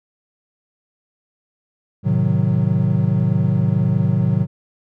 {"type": "chord", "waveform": "triangle", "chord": "A diminished seventh", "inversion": "none", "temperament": "equal with one note detuned", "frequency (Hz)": [109.05, 130.81, 155.56, 185], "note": ["A2", "C3", "Eb3", "Gb3"], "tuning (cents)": [-15, 0, 0, 0], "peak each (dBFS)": -18, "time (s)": [2.03, 4.47], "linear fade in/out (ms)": 50, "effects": []}